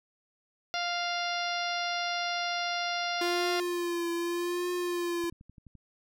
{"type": "harmonic tone", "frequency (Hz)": 698.5, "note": "F5", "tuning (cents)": 0, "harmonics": [1, 2, 3, 4, 5, 6, 7, 8], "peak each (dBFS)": [-33, -36, -38, -39, -40, -41, -41, -42], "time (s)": [0.74, 3.6], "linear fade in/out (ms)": 0}
{"type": "tone with vibrato", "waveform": "square", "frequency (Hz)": 348.1, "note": "F4", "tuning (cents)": -6, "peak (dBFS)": -30, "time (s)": [3.21, 5.3], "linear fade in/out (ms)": 5, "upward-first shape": "triangle", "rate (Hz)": 0.83, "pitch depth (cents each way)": 44}
{"type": "click train", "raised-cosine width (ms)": 5, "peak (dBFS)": -39, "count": 7, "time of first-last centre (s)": [5.24, 5.753], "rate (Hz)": 11.7}
{"effects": []}